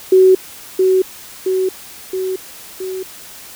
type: tone with echo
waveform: sine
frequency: 375.3 Hz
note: F#4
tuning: 25 cents sharp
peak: -5 dBFS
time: 0.12-0.35 s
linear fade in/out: 5 ms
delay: 670 ms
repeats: 4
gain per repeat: -4 dB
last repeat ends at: 3.03 s
effects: white hiss -36 dBFS RMS until 3.55 s